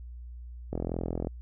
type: click train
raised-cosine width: 2 ms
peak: -18 dBFS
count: 24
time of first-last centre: 0.73-1.271 s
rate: 42.5 Hz
effects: added 60 Hz sine -40 dBFS peak until 1.41 s